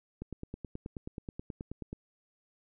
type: click train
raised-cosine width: 3 ms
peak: -26 dBFS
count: 17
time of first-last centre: 0.22-1.929 s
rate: 9.36 Hz
effects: none

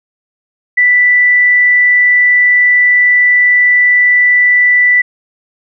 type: tone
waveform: sine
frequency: 1975.5 Hz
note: B6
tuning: in tune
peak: -5 dBFS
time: 0.77-5.02 s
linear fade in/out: 10 ms
effects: none

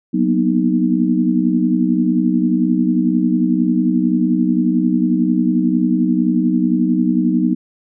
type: chord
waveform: sine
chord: B major seventh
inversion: second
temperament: equal with one note detuned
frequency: 185 / 235.7 / 246.9 / 311.1 Hz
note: F#3 / A#3 / B3 / D#4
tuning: 0 / +19 / 0 / 0 cents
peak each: -18 / -20 / -17 / -18 dBFS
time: 0.13-7.55 s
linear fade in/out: 20 ms
effects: none

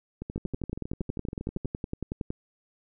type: two click trains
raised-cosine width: 3 ms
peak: -22 / -18 dBFS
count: 19 / 22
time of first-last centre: 0.22-1.649 / 0.36-2.304 s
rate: 12.6 / 10.8 Hz
effects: none

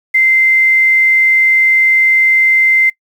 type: tone with quantisation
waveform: sine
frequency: 2080 Hz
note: C7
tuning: 11 cents flat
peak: -7 dBFS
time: 0.14-2.9 s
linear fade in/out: 10 ms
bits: 6
effects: noise-tail reverb RT60 0.1 s tail -23 dB re dry

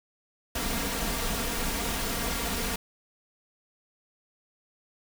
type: noise with comb filter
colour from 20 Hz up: pink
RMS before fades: -30 dBFS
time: 0.55-2.76 s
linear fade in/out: 5 ms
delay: 4.3 ms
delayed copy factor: +0.6
effects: none

